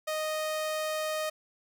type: tone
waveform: sawtooth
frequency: 621 Hz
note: D#5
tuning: 3 cents flat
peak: -26 dBFS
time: 0.07-1.3 s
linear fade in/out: 10 ms
effects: none